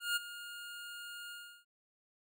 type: tone with ADSR envelope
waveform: 25% pulse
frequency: 1419 Hz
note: F6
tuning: 27 cents sharp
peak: -26 dBFS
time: 0-1.65 s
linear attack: 160 ms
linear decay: 23 ms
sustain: -15 dB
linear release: 340 ms
effects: none